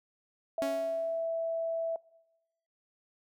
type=tone; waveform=sine; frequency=659.3 Hz; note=E5; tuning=in tune; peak=-29 dBFS; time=0.58-1.96 s; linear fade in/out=2 ms
type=tone with exponential decay; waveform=sawtooth; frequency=277.2 Hz; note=C#4; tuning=in tune; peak=-28 dBFS; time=0.62-1.27 s; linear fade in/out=0 ms; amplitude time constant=140 ms
effects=noise-tail reverb RT60 1.0 s tail -24 dB re dry